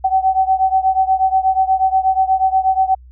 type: beating tone pair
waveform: sine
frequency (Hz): 758 / 766.3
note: F#5 / G5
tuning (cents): +42 / -40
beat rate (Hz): 8.3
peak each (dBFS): -14 / -16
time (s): 0.04-2.95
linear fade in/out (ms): 10
effects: added 62 Hz sine -38 dBFS peak until 3.11 s